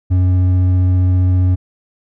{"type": "tone with hard clipping", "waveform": "sine", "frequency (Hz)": 91.5, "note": "F#2", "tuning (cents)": -19, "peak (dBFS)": -11, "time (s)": [0.1, 1.56], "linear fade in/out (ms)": 20, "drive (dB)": 5, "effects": []}